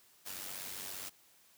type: noise with amplitude modulation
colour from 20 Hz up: white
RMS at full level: -41 dBFS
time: 0.25-1.1 s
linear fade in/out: 20 ms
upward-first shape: sine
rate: 95.2 Hz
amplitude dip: 60%
effects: white hiss -65 dBFS RMS until 1.57 s + high-pass 60 Hz 12 dB/octave